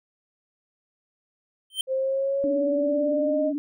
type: tone with exponential growth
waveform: square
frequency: 3115 Hz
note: G7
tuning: 12 cents flat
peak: -20 dBFS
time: 1.7-1.81 s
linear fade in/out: 2 ms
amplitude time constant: 23 ms
type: linear sweep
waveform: sine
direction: up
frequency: 523.3 to 620 Hz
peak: -22 dBFS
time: 1.87-3.53 s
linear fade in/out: 50 ms
type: tone with vibrato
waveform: sine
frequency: 286.3 Hz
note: D4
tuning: 44 cents flat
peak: -25 dBFS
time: 2.44-3.58 s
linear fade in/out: 0 ms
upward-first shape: sine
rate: 18 Hz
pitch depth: 71 cents each way
effects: none